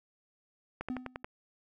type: clicks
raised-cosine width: 0.5 ms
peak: -22 dBFS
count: 6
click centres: 0.81 / 0.886 / 0.967 / 1.063 / 1.159 / 1.245 s
type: tone with exponential decay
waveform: triangle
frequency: 253 Hz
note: B3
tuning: 42 cents sharp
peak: -29 dBFS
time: 0.9-1.23 s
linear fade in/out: 0 ms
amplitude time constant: 71 ms
effects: none